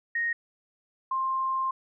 sine tone pair in turn, 1864.7 / 1055.3 Hz, A#6 / C6, 0 / +14 cents, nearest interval minor seventh, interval 986 cents, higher first, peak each -25 dBFS, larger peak neither, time 0.15-0.33 / 1.11-1.71 s, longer second, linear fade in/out 5 ms, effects none

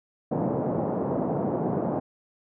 pink band-pass noise, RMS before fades -27 dBFS, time 0.31-2 s, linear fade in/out 10 ms, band 140 to 790 Hz, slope 24 dB/octave, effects none

